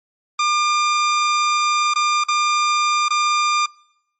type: tone with dropouts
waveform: sawtooth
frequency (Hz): 1200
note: D6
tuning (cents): +37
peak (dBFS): -12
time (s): 0.39-3.66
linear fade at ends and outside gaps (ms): 5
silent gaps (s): 1.938-1.958 / 2.239-2.284 / 3.084-3.105
effects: noise-tail reverb RT60 0.8 s tail -25 dB re dry + MP3 32 kbps